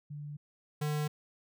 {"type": "tone pair in turn", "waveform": ["sine", "square"], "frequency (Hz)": [146.83, 150], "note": ["D3", "D3"], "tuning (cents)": [0, 37], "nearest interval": "unison", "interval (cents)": 37, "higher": "second", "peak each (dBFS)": [-39, -31], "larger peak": "second", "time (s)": [[0.1, 0.37], [0.81, 1.08]], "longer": "neither", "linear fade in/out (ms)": 10, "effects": []}